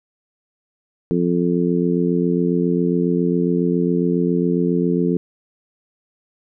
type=harmonic tone; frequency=87.31 Hz; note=F2; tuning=in tune; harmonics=2 / 3 / 4 / 5; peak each=-19 / -21 / -22 / -23 dBFS; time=1.11-5.17 s; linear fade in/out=0 ms; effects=none